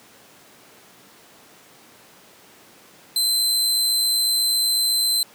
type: tone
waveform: sawtooth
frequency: 4077 Hz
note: C8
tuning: 46 cents flat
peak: -15 dBFS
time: 3.16-5.23 s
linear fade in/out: 2 ms
effects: pink hiss -49 dBFS RMS until 5.34 s + high-pass 200 Hz 12 dB/octave